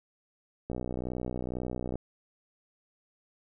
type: click train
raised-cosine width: 2 ms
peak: -21 dBFS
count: 79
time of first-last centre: 0.7-1.956 s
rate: 62.1 Hz
effects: none